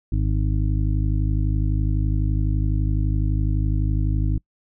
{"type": "harmonic tone", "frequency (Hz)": 51.91, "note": "G#1", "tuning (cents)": 0, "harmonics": [1, 2, 3, 5, 6], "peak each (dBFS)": [-20, -23, -30, -33, -33], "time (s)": [0.12, 4.38], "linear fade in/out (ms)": 5, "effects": ["noise-tail reverb RT60 0.1 s tail -26 dB re dry"]}